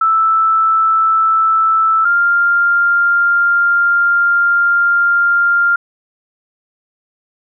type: tone pair in turn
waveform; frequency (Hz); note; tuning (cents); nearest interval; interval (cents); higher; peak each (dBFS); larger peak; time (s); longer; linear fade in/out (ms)
sine; 1318.5 / 1396.9; E6 / F6; 0 / 0; minor second; 100; second; -9; neither; 0.01-2.05 / 2.05-5.76; second; 5
effects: none